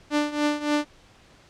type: tone with tremolo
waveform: sawtooth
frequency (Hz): 296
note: D4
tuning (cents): +14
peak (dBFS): -15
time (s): 0.1-0.85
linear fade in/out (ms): 50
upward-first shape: triangle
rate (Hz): 3.5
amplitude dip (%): 85
effects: pink hiss -54 dBFS RMS until 1.49 s + low-pass 6000 Hz 12 dB/octave